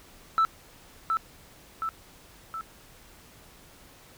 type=tone with echo; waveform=sine; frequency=1320 Hz; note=E6; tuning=2 cents sharp; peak=-17 dBFS; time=0.38-0.45 s; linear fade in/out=0 ms; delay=720 ms; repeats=3; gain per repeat=-5 dB; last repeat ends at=2.61 s; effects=tanh soft clip ceiling -17 dBFS + pink hiss -53 dBFS RMS until 4.17 s